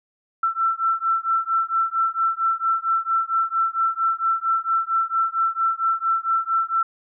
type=beating tone pair; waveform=sine; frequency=1337 / 1341.4 Hz; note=E6 / E6; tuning=+24 / +30 cents; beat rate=4.4 Hz; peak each=-22 dBFS; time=0.43-6.83 s; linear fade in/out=5 ms; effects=none